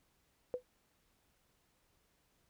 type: tone with exponential decay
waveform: sine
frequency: 499.2 Hz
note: B4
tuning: 19 cents sharp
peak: -30 dBFS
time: 0.54-0.63 s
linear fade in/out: 0 ms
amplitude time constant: 18 ms
effects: pink hiss -75 dBFS RMS until 2.49 s